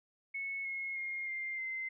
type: tone with pitch steps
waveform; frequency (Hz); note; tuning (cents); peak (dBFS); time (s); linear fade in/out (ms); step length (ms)
sine; 2200 / 2167 / 2135 / 2103 / 2072; C#7 / C#7 / C7 / C7 / C7; -14 / -40 / +34 / +8 / -17; -36; 0.34-1.89; 10; 310
effects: none